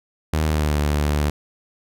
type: tone with pitch glide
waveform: sawtooth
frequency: 77.78 to 73.88 Hz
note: D#2 to D2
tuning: 0 to +11 cents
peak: -14 dBFS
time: 0.33-1.3 s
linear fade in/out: 5 ms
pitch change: -89 cents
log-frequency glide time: 0.46-0.77 s
effects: none